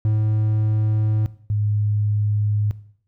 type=tone pair in turn; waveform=triangle / sine; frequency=107.8 / 104.49 Hz; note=A2 / G#2; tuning=-35 / +11 cents; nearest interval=minor second; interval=54 cents; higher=first; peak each=-14 / -18 dBFS; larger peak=first; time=0.05-1.26 / 1.5-2.71 s; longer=neither; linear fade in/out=0 ms; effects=noise-tail reverb RT60 0.6 s tail -17 dB re dry